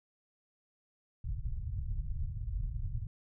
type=low-pass noise; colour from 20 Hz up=pink; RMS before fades=-36 dBFS; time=1.24-3.07 s; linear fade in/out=5 ms; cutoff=130 Hz; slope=48 dB/octave; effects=none